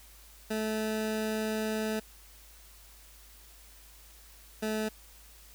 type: tone pair in turn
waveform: 20% pulse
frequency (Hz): 217.6 / 216.7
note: A3 / A3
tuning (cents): -19 / -26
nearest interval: unison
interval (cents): 7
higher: first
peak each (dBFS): -25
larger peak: neither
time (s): 0.5-2 / 4.62-4.89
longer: first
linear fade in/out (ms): 10
effects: added 52 Hz sine -55 dBFS peak until 5.54 s + white hiss -56 dBFS RMS until 5.54 s